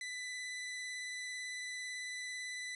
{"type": "tone with vibrato", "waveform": "sawtooth", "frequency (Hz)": 1995, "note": "B6", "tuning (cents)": 17, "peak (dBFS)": -37, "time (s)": [0.01, 2.75], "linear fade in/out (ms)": 2, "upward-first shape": "triangle", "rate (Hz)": 18, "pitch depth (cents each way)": 17, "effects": ["resampled to 24000 Hz"]}